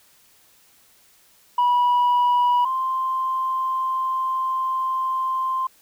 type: tone pair in turn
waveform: sine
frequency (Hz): 976 / 1045.5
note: B5 / C6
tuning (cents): -21 / -2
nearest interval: minor second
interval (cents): 119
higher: second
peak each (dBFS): -13 / -20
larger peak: first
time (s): 1.58-2.65 / 2.65-5.67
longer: second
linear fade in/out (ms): 5
effects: tanh soft clip ceiling -14 dBFS + white hiss -56 dBFS RMS until 5.81 s